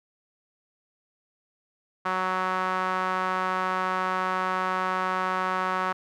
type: tone with band-pass filter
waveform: sawtooth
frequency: 185.7 Hz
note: F#3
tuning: 7 cents sharp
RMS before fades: -27 dBFS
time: 2.05-5.93 s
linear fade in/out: 10 ms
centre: 1200 Hz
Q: 2.6
effects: none